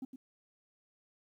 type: tone with echo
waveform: sine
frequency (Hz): 261.2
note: C4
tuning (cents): -3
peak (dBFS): -35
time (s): 0.02-0.05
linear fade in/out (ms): 5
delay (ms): 110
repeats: 1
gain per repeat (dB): -9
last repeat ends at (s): 0.16
effects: tanh soft clip ceiling -37 dBFS + 12-bit